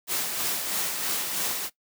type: noise with tremolo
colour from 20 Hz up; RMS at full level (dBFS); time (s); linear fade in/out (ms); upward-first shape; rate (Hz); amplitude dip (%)
white; -27; 0.07-1.7; 50; sine; 3.1; 40
effects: noise-tail reverb RT60 0.1 s tail -18 dB re dry + high-pass 150 Hz 12 dB/octave